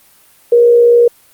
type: tone with frequency modulation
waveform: sine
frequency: 475.3 Hz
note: A#4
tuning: 34 cents sharp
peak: -4 dBFS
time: 0.52-1.08 s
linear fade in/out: 5 ms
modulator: 62.8 Hz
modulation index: 0.24
effects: white hiss -47 dBFS RMS until 1.33 s + Opus 32 kbps